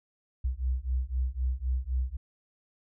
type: beating tone pair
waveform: sine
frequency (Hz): 61.74 / 65.64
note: B1 / C2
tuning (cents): 0 / +6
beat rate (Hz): 3.9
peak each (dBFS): -30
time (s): 0.44-2.17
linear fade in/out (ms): 10
effects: none